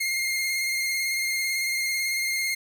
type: tone with vibrato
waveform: sawtooth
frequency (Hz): 2127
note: C7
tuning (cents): +28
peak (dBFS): -21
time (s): 0-2.55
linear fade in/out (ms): 10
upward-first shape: square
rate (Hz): 18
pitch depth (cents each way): 21
effects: none